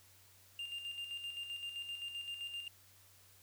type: tone with tremolo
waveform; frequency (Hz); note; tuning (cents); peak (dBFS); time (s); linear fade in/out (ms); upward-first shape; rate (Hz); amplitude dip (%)
triangle; 2800; F7; +4; -38; 0.59-2.68; 2; square; 7.7; 50
effects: added 95 Hz sine -68 dBFS peak until 3.42 s + white hiss -64 dBFS RMS until 3.42 s